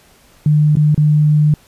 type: tone with dropouts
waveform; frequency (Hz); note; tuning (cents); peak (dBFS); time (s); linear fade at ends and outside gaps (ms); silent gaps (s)
sine; 150.6; D3; +44; -8; 0.46-1.54; 2; 0.755-0.769 / 0.946-0.977
effects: pink hiss -49 dBFS RMS until 1.67 s + resampled to 32000 Hz